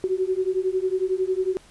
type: beating tone pair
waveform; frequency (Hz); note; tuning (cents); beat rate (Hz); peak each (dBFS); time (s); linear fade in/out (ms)
sine; 369.1 / 380.1; F#4 / F#4; -4 / +47; 11; -24; 0.04-1.57; 0
effects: pink hiss -52 dBFS RMS until 1.7 s + resampled to 24000 Hz